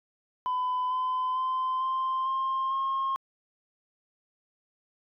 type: tone with pitch steps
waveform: sine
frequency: 1005 / 1018.4 / 1032.1 / 1045.9 / 1059.9 / 1074 Hz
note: B5 / C6 / C6 / C6 / C6 / C6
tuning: +30 / -47 / -24 / -1 / +22 / +45 cents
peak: -24 dBFS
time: 0.46-3.16 s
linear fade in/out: 0 ms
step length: 450 ms
effects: tanh soft clip ceiling -24 dBFS